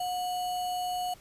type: tone with sample-and-hold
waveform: sine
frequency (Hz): 725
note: F#5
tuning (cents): -35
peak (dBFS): -29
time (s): 0-1.14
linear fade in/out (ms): 5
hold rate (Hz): 3675
effects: pink hiss -56 dBFS RMS until 1.2 s + resampled to 32000 Hz